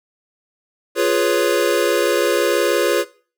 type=chord; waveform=square; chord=C# dominant seventh; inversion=first; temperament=equal; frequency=349.2 / 415.3 / 493.9 / 554.4 Hz; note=E#4 / G#4 / B4 / C#5; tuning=0 / 0 / 0 / 0 cents; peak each=-21 dBFS; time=0.95-3.05 s; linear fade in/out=50 ms; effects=noise-tail reverb RT60 0.4 s tail -19 dB re dry

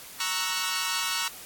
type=chord; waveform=10% pulse; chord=F# dominant seventh; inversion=first; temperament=equal; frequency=932.3 / 1108.7 / 1318.5 / 1480 Hz; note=A#5 / C#6 / E6 / F#6; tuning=0 / 0 / 0 / 0 cents; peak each=-24 dBFS; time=0.2-1.28 s; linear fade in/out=2 ms; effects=white hiss -44 dBFS RMS until 1.45 s + AAC 64 kbps

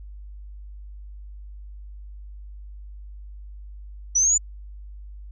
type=linear sweep; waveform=sine; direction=up; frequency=5830 to 7090 Hz; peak=-16 dBFS; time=4.15-4.38 s; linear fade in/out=10 ms; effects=added 50 Hz sine -37 dBFS peak until 5.31 s

